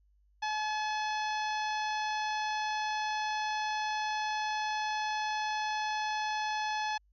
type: harmonic tone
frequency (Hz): 855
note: A5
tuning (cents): -50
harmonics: 1 / 2 / 3 / 4 / 5 / 6 / 7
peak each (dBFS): -32 / -38 / -42 / -44 / -46 / -48 / -49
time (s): 0.42-6.98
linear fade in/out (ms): 10
effects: added 50 Hz sine -64 dBFS peak until 7.12 s